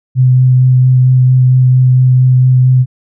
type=tone with vibrato; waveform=sine; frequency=127.9 Hz; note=C3; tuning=39 cents flat; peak=-4 dBFS; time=0.15-2.86 s; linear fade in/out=50 ms; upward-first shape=sine; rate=4.4 Hz; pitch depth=11 cents each way; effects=none